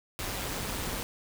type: noise with amplitude modulation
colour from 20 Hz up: pink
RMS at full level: -32 dBFS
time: 0.19-1.03 s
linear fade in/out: 0 ms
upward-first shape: sine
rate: 196 Hz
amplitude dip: 55%
effects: none